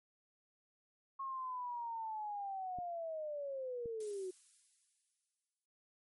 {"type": "linear sweep", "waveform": "sine", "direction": "down", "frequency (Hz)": [1090, 363.5], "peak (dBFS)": -39, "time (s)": [1.19, 4.31], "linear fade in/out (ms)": 10}
{"type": "clicks", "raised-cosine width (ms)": 3, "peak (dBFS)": -38, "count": 2, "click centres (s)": [2.787, 3.858]}
{"type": "noise with exponential decay", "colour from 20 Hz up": "violet", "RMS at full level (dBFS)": -48, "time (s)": [4, 5.66], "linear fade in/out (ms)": 5, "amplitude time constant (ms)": 360}
{"effects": ["MP3 48 kbps"]}